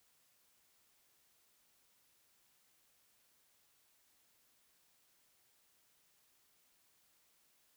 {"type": "silence", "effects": ["white hiss -73 dBFS RMS until 7.76 s"]}